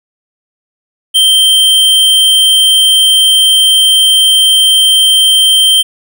square tone, 3136 Hz, G7, in tune, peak -5 dBFS, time 1.14-5.83 s, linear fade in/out 20 ms, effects none

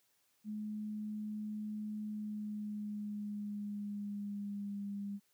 sine tone with pitch glide, 212.1 to 201.2 Hz, G#3 to G3, +37 to +45 cents, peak -38 dBFS, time 0.44-5.2 s, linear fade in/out 50 ms, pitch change -92 cents, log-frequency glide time 2.03-4.88 s, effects white hiss -75 dBFS RMS until 5.33 s + high-pass 80 Hz 12 dB/octave

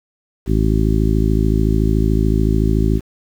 harmonic tone, 53.7 Hz, A1, 41 cents flat, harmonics 1 / 2 / 3 / 4 / 5 / 6 / 7, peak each -16 / -19 / -21 / -22 / -23 / -24 / -24 dBFS, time 0.46-3.01 s, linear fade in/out 50 ms, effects 7-bit

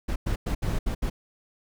brown noise bursts at uneven times, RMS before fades -26 dBFS, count 6, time 0.08-0.16 / 0.26-0.36 / 0.46-0.55 / 0.62-0.79 / 0.86-0.95 / 1.02-1.1 s, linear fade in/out 10 ms, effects none

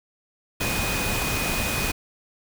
sine tone in noise, 2489 Hz, D#7, in tune, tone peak -30 dBFS, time 0.6-1.92 s, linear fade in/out 10 ms, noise pink, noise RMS -26 dBFS, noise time 0.6-1.92 s, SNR -7 dB, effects none

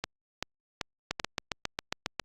two click trains, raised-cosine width 0.2 ms, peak -13 / -12 dBFS, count 4 / 9, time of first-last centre 0.04-1.198 / 1.11-2.197 s, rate 2.59 / 7.36 Hz, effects Opus 48 kbps

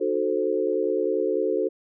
sine chord, D# diminished seventh, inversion none, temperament equal with one note detuned, 305.8 / 370 / 440 / 523.3 Hz, D#4 / F#4 / A4 / C5, -30 / 0 / 0 / 0 cents, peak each -30 / -26 / -25 / -28 dBFS, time 0-1.69 s, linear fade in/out 20 ms, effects none

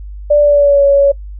sine tone with pitch glide, 587.3 to 560.8 Hz, D5 to C#5, 0 to +20 cents, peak -5 dBFS, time 0.3-1.12 s, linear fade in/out 10 ms, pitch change -80 cents, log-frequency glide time 0.4-0.83 s, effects noise-tail reverb RT60 0.1 s tail -22 dB re dry + added 50 Hz sine -25 dBFS peak until 1.39 s

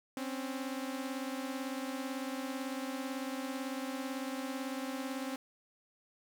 sawtooth beating tone pair, 261.6 / 279.6 Hz, C4 / C#4, 0 / +15 cents, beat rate 18 Hz, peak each -34 / -38 dBFS, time 0.17-5.36 s, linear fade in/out 2 ms, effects 12-bit

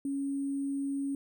sine tone with sample-and-hold, 277.2 Hz, C#4, in tune, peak -30 dBFS, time 0.05-1.15 s, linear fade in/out 2 ms, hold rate 8820 Hz, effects none

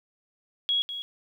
sine tone with echo, 3322 Hz, G#7, in tune, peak -22 dBFS, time 0.69-0.82 s, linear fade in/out 0 ms, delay 200 ms, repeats 1, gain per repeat -10 dB, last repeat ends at 1.02 s, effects 10-bit

